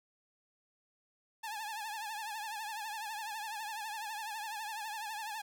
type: tone with vibrato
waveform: sawtooth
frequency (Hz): 861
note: A5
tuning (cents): -38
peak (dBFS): -35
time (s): 1.43-5.42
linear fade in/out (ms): 10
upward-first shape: triangle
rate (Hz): 12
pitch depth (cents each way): 110
effects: 11-bit